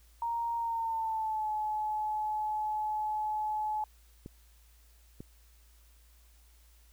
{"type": "tone with pitch glide", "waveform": "sine", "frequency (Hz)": [932.3, 854.9], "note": ["A#5", "G#5"], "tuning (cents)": [0, 50], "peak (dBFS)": -30, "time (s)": [0.22, 3.84], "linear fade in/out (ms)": 2, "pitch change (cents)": -150, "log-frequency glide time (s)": [0.57, 1.5]}
{"type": "clicks", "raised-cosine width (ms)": 3, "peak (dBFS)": -30, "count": 2, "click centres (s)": [4.261, 5.205]}
{"effects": ["added 57 Hz sine -58 dBFS peak until 6.92 s", "white hiss -66 dBFS RMS until 6.92 s"]}